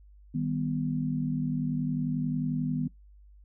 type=chord; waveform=sine; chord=Eb augmented; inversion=none; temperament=equal; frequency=155.56 / 196 / 246.9 Hz; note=Eb3 / G3 / B3; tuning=0 / 0 / 0 cents; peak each=-30 / -36 / -30 dBFS; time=0.34-2.88 s; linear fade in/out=10 ms; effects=noise-tail reverb RT60 0.2 s tail -26 dB re dry + added 50 Hz sine -51 dBFS peak until 3.44 s